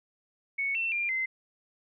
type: tone with pitch steps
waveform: sine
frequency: 2216 / 2693 / 2393 / 2066 Hz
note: C#7 / E7 / D7 / C7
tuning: -1 / +36 / +32 / -22 cents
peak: -27 dBFS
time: 0.58-1.26 s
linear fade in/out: 10 ms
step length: 170 ms
effects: none